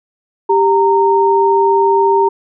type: tone pair together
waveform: sine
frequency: 393.3 / 923.6 Hz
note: G4 / A#5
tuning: +6 / -16 cents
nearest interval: octave + minor third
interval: 1478 cents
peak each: -11 dBFS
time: 0.49-2.29 s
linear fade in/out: 10 ms
effects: none